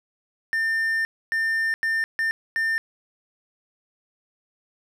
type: tone bursts at uneven times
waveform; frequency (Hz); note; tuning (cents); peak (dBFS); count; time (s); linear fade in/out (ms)
triangle; 1800; A6; +39; -19; 5; 0.53-1.05 / 1.32-1.74 / 1.83-2.04 / 2.19-2.31 / 2.56-2.78; 0
effects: none